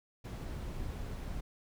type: noise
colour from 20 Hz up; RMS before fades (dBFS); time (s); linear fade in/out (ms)
brown; -40; 0.24-1.41; 10
effects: none